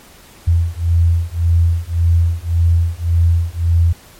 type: beating tone pair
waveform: sine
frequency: 83.6 / 85.4 Hz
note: E2 / F2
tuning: +25 / -38 cents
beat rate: 1.8 Hz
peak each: -14 dBFS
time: 0.47-3.93 s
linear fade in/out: 10 ms
effects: pink hiss -43 dBFS RMS until 4.19 s + MP3 64 kbps